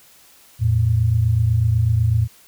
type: tone pair together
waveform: sine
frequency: 85.45 / 113.5 Hz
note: F2 / A#2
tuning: -37 / -46 cents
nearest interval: perfect fourth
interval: 491 cents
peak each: -20 / -15 dBFS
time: 0.59-2.28 s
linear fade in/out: 50 ms
effects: white hiss -50 dBFS RMS until 2.47 s